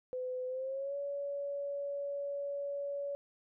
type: tone with pitch glide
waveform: sine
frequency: 507 to 565.8 Hz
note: B4 to C#5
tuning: +45 to +35 cents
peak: -35 dBFS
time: 0.13-3.15 s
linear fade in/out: 0 ms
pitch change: +190 cents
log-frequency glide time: 0.47-0.96 s
effects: none